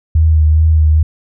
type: tone with vibrato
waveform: sine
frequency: 78.4 Hz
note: D#2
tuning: 14 cents sharp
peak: -6 dBFS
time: 0.15-1.03 s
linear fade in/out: 5 ms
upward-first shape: sine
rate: 2.4 Hz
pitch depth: 30 cents each way
effects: none